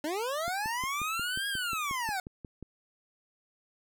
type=linear two-way sweep; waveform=25% pulse; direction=up then down; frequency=285.8 to 1652 to 724 Hz; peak=-27 dBFS; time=0.04-2.2 s; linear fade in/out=2 ms; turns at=1.48 s
type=click train; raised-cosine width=3 ms; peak=-29 dBFS; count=13; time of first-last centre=0.48-2.627 s; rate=5.59 Hz
effects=none